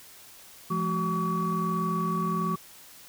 sine tone cluster, 171.9 / 213.2 / 375.7 / 1135 Hz, F3 / G#3 / F#4 / C#6, -27 / +46 / +26 / +41 cents, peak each -28 / -32 / -35 / -28 dBFS, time 0.7-2.56 s, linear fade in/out 10 ms, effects tanh soft clip ceiling -18 dBFS + white hiss -50 dBFS RMS until 3.08 s

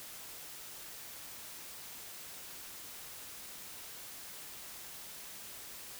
silence, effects white hiss -48 dBFS RMS until 5.99 s

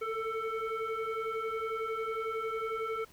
sine tone with frequency modulation, 440 Hz, A4, in tune, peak -32 dBFS, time 0.01-3.05 s, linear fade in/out 10 ms, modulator 891 Hz, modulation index 1.5, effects pink hiss -59 dBFS RMS until 3.12 s

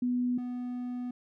sine / triangle tone pair in turn, 246.9 / 246.9 Hz, B3 / B3, 0 / 0 cents, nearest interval unison, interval 0 cents, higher neither, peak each -26 / -31 dBFS, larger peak first, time 0.02-0.38 / 0.38-1.11 s, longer second, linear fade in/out 5 ms, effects none

